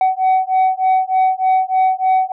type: beating tone pair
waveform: sine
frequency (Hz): 751 / 754.3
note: F#5 / F#5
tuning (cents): +26 / +33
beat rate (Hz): 3.3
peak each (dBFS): -13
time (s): 0.01-2.32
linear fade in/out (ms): 2
effects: tanh soft clip ceiling -9 dBFS